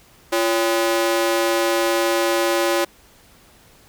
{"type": "ring-modulated tone", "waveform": "sawtooth", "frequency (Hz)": 454.7, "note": "A#4", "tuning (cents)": -43, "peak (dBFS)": -10, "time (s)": [0.32, 2.85], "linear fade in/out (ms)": 10, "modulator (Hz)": 109, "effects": ["pink hiss -51 dBFS RMS until 3.88 s"]}